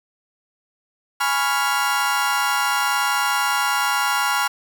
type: chord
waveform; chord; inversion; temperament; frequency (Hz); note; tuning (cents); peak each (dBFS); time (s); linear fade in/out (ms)
35% pulse; C# dominant seventh; second; equal; 830.6 / 987.8 / 1108.7 / 1396.9; G#5 / B5 / C#6 / E#6; 0 / 0 / 0 / 0; -23 / -23 / -25 / -20; 1.2-4.48; 10
effects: none